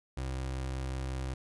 30% pulse tone, 65.41 Hz, C2, in tune, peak -31 dBFS, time 0.17-1.34 s, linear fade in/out 5 ms, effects resampled to 24000 Hz + 12-bit

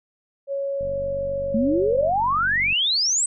sine tone, 554.4 Hz, C#5, in tune, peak -23 dBFS, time 0.47-2.11 s, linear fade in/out 50 ms
click train, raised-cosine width 5 ms, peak -26 dBFS, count 92, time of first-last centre 0.81-2.726 s, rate 47.5 Hz
sine exponential sweep, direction up, 210 to 8290 Hz, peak -18 dBFS, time 1.54-3.26 s, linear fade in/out 5 ms
effects none

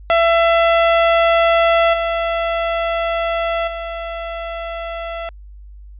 sawtooth tone with level steps, 670 Hz, E5, 28 cents sharp, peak -7 / -13 / -20 dBFS, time 0.1-5.29 s, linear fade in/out 0 ms, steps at 1.93 / 3.67 s, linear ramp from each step 10 ms, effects added 50 Hz sine -35 dBFS peak until 5.99 s + resampled to 8000 Hz

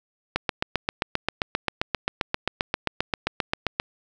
click train, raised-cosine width 0.3 ms, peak -6 dBFS, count 27, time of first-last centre 0.36-3.799 s, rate 7.56 Hz, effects none

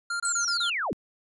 square tone bursts, 1396.9 Hz, F6, in tune, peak -28 dBFS, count 5, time 0.1-0.7 s, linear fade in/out 5 ms, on 100 ms, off 25 ms
sine linear sweep, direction down, 8170 to 140 Hz, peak -26 dBFS, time 0.25-0.93 s, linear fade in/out 0 ms
effects resampled to 24000 Hz

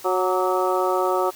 harmonic tone with a mistuned harmonic, 184 Hz, F#3, 9 cents flat, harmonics 2 / 3 / 4 / 5 / 6 / 7, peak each -23 / -25 / -26 / -27 / -28 / -28 dBFS, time 0.04-1.31 s, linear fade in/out 20 ms, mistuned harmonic 6, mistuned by +76 cents, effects white hiss -43 dBFS RMS until 1.35 s + high-pass 80 Hz 12 dB/octave

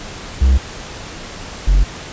triangle tone pair in turn, 65.41 / 46.25 Hz, C2 / F#1, 0 / 0 cents, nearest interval tritone, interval 600 cents, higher first, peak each -6 dBFS, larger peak neither, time 0.41-0.58 / 1.67-1.84 s, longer neither, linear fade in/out 10 ms, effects pink hiss -31 dBFS RMS until 2.12 s + resampled to 16000 Hz

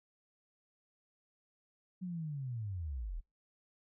sine linear sweep, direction down, 187.4 to 33.82 Hz, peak -37 dBFS, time 2.01-3.21 s, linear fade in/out 20 ms, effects noise-tail reverb RT60 0.2 s tail -25 dB re dry

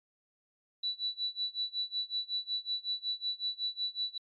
sine tone with tremolo, 3951 Hz, B7, in tune, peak -29 dBFS, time 0.83-4.18 s, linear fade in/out 5 ms, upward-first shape sine, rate 5.4 Hz, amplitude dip 95%, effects MP3 48 kbps

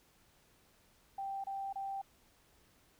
sine tone bursts, 784 Hz, G5, in tune, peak -37 dBFS, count 3, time 1.18-2.016 s, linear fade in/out 5 ms, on 260 ms, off 28 ms, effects pink hiss -68 dBFS RMS until 2.99 s

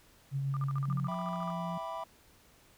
sine tone with tremolo, 137.4 Hz, C#3, 15 cents flat, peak -29 dBFS, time 0.31-1.1 s, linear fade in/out 50 ms, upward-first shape sine, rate 6.8 Hz, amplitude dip 25%
sine tone bursts, 1200 Hz, D6, 37 cents sharp, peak -38 dBFS, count 14, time 0.54-1.503 s, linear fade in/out 0 ms, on 27 ms, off 45 ms
sine tone with pitch glide, 177.7 to 172.74 Hz, F3 to F3, +30 to -19 cents, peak -36 dBFS, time 0.88-1.78 s, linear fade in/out 5 ms, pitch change -49 cents, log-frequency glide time 1.24-1.52 s
triangle chord, E minor seventh, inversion none, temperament equal, 659.3 / 784 / 987.8 / 1174.7 Hz, E5 / G5 / B5 / D6, 0 / 0 / 0 / 0 cents, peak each -39 / -43 / -38 / -43 dBFS, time 1.08-2.04 s, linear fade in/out 5 ms
effects pink hiss -62 dBFS RMS until 2.77 s

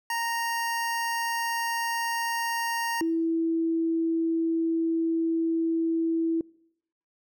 25% pulse / sine tone pair in turn, 929 / 328.5 Hz, A#5 / E4, -6 / -6 cents, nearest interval octave + tritone, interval 1800 cents, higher first, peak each -23 dBFS, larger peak neither, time 0.1-3.01 / 3.01-6.41 s, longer second, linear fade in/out 2 ms, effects noise-tail reverb RT60 0.8 s tail -26 dB re dry

